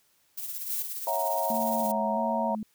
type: noise with tremolo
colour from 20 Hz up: violet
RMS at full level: -34 dBFS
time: 0.37-1.92 s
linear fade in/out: 10 ms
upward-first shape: sine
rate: 17 Hz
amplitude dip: 45%
type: noise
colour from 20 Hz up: violet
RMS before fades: -32 dBFS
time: 0.69-0.83 s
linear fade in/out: 10 ms
type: chord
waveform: sine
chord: F# dominant seventh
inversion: second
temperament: equal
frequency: 554.4 / 659.3 / 740 / 932.3 Hz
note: C#5 / E5 / F#5 / A#5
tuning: 0 / 0 / 0 / 0 cents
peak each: -34 / -30 / -35 / -29 dBFS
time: 1.07-2.55 s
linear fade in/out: 2 ms
type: tone with vibrato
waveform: sine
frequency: 220 Hz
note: A3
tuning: in tune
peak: -31 dBFS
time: 1.5-2.63 s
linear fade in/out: 2 ms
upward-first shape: square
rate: 1.5 Hz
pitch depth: 39 cents each way
effects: white hiss -67 dBFS RMS until 2.74 s